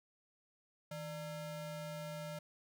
square ring-modulated tone, 377.3 Hz, F#4, 34 cents sharp, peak -40 dBFS, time 0.91-2.39 s, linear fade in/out 5 ms, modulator 217 Hz, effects none

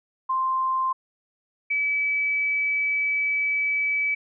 sine tone pair in turn, 1046.5 / 2294 Hz, C6 / D7, 0 / -41 cents, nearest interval octave + major second, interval 1359 cents, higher second, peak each -21 dBFS, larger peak neither, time 0.29-0.93 / 1.7-4.15 s, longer second, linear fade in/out 10 ms, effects none

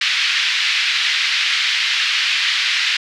pink band-pass noise, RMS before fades -18 dBFS, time 0.01-2.97 s, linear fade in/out 5 ms, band 1900 to 4400 Hz, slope 24 dB/octave, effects none

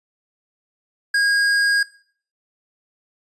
sine tone with tanh clipping, 1632 Hz, G#6, 31 cents flat, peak -17 dBFS, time 1.14-1.83 s, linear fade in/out 5 ms, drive 15 dB, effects noise-tail reverb RT60 0.5 s tail -19 dB re dry + resampled to 24000 Hz

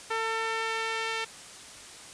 sawtooth tone with band-pass filter sweep, 448.9 Hz, A4, 35 cents sharp, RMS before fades -31 dBFS, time 0.1-1.25 s, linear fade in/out 10 ms, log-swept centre 1500 to 2600 Hz, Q 1, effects white hiss -46 dBFS RMS until 2.13 s + resampled to 22050 Hz

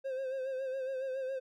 triangle tone with vibrato, 527 Hz, C5, 12 cents sharp, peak -32 dBFS, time 0.04-1.4 s, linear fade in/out 20 ms, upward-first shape sine, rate 7.2 Hz, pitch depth 49 cents each way, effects none

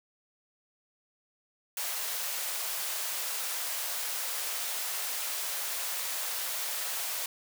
white high-pass noise, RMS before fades -34 dBFS, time 1.77-7.26 s, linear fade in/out 2 ms, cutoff 510 Hz, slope 24 dB/octave, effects none

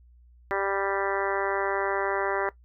harmonic tone, 196.7 Hz, G3, 6 cents sharp, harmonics 2 / 3 / 4 / 5 / 6 / 7 / 8 / 9 / 10, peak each -30 / -32 / -33 / -34 / -35 / -35 / -36 / -37 / -37 dBFS, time 0.51-2.49 s, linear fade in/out 0 ms, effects noise-tail reverb RT60 0.1 s tail -17 dB re dry + added 60 Hz sine -52 dBFS peak until 2.64 s

